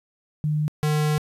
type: tone pair in turn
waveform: sine / square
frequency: 151.4 / 151.4 Hz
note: D#3 / D#3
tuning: -47 / -47 cents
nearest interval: unison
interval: 0 cents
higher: neither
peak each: -20 dBFS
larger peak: neither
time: 0.44-0.68 / 0.83-1.18 s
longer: second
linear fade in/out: 0 ms
effects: resampled to 32000 Hz + 10-bit